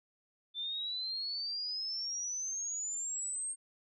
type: exponential sweep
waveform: sine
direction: up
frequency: 3525 to 8600 Hz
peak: -35 dBFS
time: 0.54-3.56 s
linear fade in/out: 50 ms
effects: none